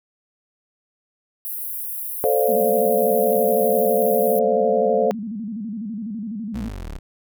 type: high-pass noise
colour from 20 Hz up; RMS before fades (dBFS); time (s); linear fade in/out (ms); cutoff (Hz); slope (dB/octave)
pink; -29; 1.45-4.39; 0; 11000; 48
type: chord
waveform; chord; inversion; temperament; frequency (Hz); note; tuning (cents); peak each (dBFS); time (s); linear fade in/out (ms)
sine; D minor seventh; second; equal; 440 / 523.3 / 587.3 / 698.5; A4 / C5 / D5 / F5; 0 / 0 / 0 / 0; -20 / -20 / -23 / -23; 2.24-5.11; 0
type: tone with vibrato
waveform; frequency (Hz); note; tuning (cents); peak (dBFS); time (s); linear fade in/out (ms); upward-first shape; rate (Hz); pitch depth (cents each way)
sine; 216; A3; -32; -26; 2.48-6.69; 10; square; 12; 120
type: linear sweep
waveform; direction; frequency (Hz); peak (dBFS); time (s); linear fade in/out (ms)
30% pulse; down; 63.5 to 30.42; -27; 6.54-6.99; 10
effects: none